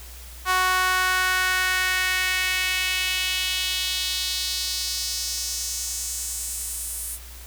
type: tone with high-pass filter sweep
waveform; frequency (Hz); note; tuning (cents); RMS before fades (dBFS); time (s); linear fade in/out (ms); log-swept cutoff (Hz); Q
sawtooth; 370; F#4; 0; -25; 0.45-7.19; 50; 1100 to 10000; 2.2
effects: added 60 Hz sine -40 dBFS peak until 7.46 s + white hiss -44 dBFS RMS until 7.46 s